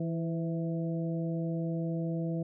harmonic tone with a mistuned harmonic, 164.81 Hz, E3, in tune, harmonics 1 / 2 / 3 / 4, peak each -31 / -37 / -41 / -43 dBFS, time 0-2.43 s, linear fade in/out 5 ms, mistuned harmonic 3, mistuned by +34 cents, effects none

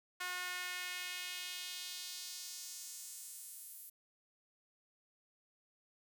sawtooth tone with high-pass filter sweep, 361.1 Hz, F#4, 42 cents flat, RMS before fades -45 dBFS, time 0.2-3.9 s, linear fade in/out 10 ms, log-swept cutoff 1400 to 12000 Hz, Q 1.5, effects none

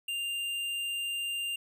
sine tone with tanh clipping, 2794 Hz, F7, in tune, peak -33 dBFS, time 0.08-1.56 s, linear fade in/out 5 ms, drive 13 dB, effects none

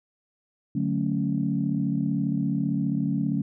sine chord, D major seventh, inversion none, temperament equal, 146.83 / 185 / 220 / 277.2 Hz, D3 / F#3 / A3 / C#4, 0 / 0 / 0 / 0 cents, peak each -28 dBFS, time 0.75-3.42 s, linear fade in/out 5 ms, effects tanh soft clip ceiling -12 dBFS

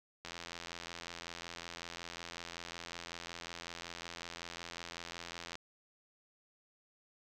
click train, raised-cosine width 0.2 ms, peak -26 dBFS, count 454, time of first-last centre 0.25-5.554 s, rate 85.4 Hz, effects none

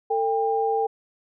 sine tone pair together, 448.3 / 798.2 Hz, A4 / G5, +32 / +31 cents, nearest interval minor seventh, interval 999 cents, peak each -23 dBFS, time 0.1-0.87 s, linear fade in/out 10 ms, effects none

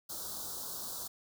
white band-stop noise, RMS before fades -41 dBFS, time 0.09-1.08 s, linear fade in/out 10 ms, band 1400 to 3700 Hz, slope 48 dB/octave, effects none

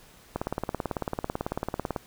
click train, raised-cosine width 1 ms, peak -14 dBFS, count 30, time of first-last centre 0.36-1.962 s, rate 18.1 Hz, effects pink hiss -54 dBFS RMS until 2.06 s

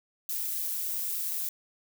violet noise with amplitude modulation, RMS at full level -30 dBFS, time 0.29-1.49 s, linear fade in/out 2 ms, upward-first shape sine, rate 170 Hz, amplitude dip 50%, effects none

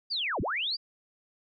sine linear two-way sweep, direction down then up, 4898 to 36.11 to 4898 Hz, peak -28 dBFS, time 0.1-0.77 s, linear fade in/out 20 ms, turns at 0.41 s, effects none

